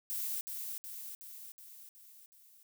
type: noise with echo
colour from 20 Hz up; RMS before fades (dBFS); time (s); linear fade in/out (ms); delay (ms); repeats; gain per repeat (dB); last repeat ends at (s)
violet; -37; 0.1-0.41; 0; 370; 6; -4; 2.63
effects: none